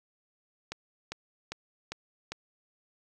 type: click train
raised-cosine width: 0.2 ms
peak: -19 dBFS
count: 5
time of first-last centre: 0.72-2.32 s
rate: 2.5 Hz
effects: none